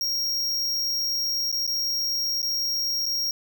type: tone with dropouts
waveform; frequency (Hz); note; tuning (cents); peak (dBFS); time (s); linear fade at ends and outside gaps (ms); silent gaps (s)
square; 5588; F8; 0; -24; 0.01-3.31; 1; 1.516-1.526 / 1.667-1.676 / 2.418-2.428 / 3.057-3.063
effects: none